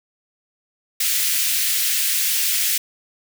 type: high-pass noise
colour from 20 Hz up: white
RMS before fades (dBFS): -20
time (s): 1-2.78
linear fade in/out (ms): 5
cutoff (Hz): 1900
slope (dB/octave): 24
effects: none